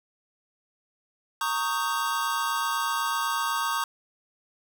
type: tone cluster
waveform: square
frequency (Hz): 924 / 1114 / 1242 / 1562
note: A#5 / C#6 / D#6 / G6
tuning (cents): -16 / +8 / -3 / -7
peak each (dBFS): -32 / -30 / -32 / -34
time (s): 1.41-3.84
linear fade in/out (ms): 2
effects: none